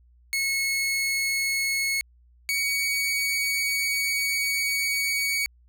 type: tone pair in turn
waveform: sawtooth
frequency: 2187 / 2248 Hz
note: C#7 / C#7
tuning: -24 / +24 cents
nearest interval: unison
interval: 48 cents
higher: second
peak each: -20 dBFS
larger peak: neither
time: 0.33-2.01 / 2.49-5.46 s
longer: second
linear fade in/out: 0 ms
effects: added 60 Hz sine -54 dBFS peak until 5.68 s